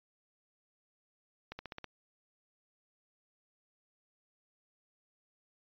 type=accelerating click train; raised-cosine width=0.3 ms; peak=-26 dBFS; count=6; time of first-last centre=1.52-1.843 s; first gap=70 ms; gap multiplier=0.96; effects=resampled to 11025 Hz